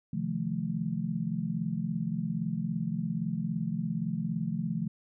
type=chord; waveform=sine; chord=F dominant seventh; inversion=second; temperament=just; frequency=130.96 / 157.15 / 174.61 / 218.3 Hz; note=C3 / Eb3 / F3 / A3; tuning=+2 / +18 / 0 / -13 cents; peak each=-39 / -35 / -33 / -34 dBFS; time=0.13-4.88 s; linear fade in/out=5 ms; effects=none